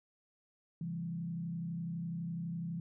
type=tone with frequency modulation; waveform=sine; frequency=168.6 Hz; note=E3; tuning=39 cents sharp; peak=-36 dBFS; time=0.81-2.8 s; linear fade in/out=2 ms; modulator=32 Hz; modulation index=0.7; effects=none